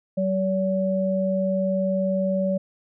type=tone pair together; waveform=sine; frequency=190.21 / 570 Hz; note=F#3 / C#5; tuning=+48 / +48 cents; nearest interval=octave + perfect fifth; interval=1900 cents; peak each=-23 dBFS; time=0.17-2.58 s; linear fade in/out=10 ms; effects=none